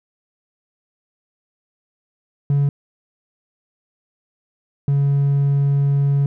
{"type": "tone pair in turn", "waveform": "triangle", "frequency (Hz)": [141.7, 140.56], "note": ["C#3", "C#3"], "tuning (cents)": [38, 24], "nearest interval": "unison", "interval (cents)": 14, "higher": "first", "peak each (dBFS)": -11, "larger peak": "neither", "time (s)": [[2.5, 2.69], [4.88, 6.26]], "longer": "second", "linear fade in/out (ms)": 2, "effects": ["tanh soft clip ceiling -8 dBFS"]}